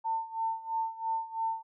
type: tone with tremolo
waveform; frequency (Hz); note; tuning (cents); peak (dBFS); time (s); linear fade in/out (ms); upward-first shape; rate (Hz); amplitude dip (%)
sine; 899; A5; +37; -27; 0.04-1.63; 20; sine; 3; 85
effects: none